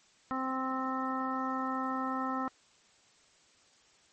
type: harmonic tone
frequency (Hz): 261.6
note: C4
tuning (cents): 0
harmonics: 1 / 2 / 3 / 4 / 5 / 7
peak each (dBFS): -35 / -43 / -39 / -38 / -36 / -46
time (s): 0.31-2.48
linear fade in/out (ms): 0
effects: white hiss -64 dBFS RMS until 4.12 s + MP3 32 kbps